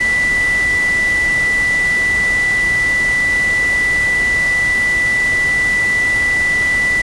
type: tone in noise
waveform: sine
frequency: 1975.5 Hz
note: B6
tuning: in tune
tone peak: -12 dBFS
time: 0-7.02 s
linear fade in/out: 10 ms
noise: pink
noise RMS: -26 dBFS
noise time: 0-7.02 s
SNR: +11 dB
effects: resampled to 24000 Hz